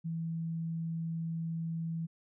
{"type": "tone", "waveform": "sine", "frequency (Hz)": 164.4, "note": "E3", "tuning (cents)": -4, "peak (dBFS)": -33, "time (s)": [0.04, 2.07], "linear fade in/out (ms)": 20, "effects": []}